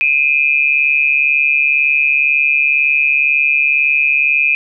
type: tone pair together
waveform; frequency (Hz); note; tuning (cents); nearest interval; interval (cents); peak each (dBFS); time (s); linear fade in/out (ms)
sine; 2417 / 2559; D7 / D#7; +49 / +48; minor second; 99; -13; 0.01-4.55; 0
effects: none